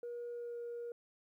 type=tone with pitch glide; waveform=sine; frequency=478.1 to 474 Hz; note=A#4 to A#4; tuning=+44 to +29 cents; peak=-39 dBFS; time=0.03-0.92 s; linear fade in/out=2 ms; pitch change=-15 cents; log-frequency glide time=0.31-0.58 s; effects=tanh soft clip ceiling -38 dBFS + 13-bit